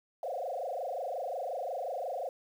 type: tone with frequency modulation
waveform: sine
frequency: 622.3 Hz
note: D#5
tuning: in tune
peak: -33 dBFS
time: 0.23-2.29 s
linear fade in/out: 2 ms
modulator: 25.6 Hz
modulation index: 4.6
effects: 10-bit